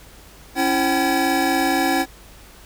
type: tone cluster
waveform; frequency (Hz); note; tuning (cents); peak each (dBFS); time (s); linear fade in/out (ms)
square; 276 / 333.2 / 532 / 764 / 1692; C#4 / E4 / C5 / G5 / G#6; -7 / +19 / +29 / -45 / +32; -23 / -24 / -31 / -22 / -27; 0.55-2.06; 50
effects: added 50 Hz sine -46 dBFS peak until 2.65 s + pink hiss -46 dBFS RMS until 2.65 s